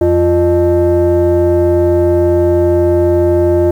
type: tone with frequency modulation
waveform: sine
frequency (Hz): 349.2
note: F4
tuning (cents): 0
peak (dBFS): -6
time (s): 0.01-3.71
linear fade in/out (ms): 5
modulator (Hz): 262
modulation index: 0.93
effects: tanh soft clip ceiling -5 dBFS + 7-bit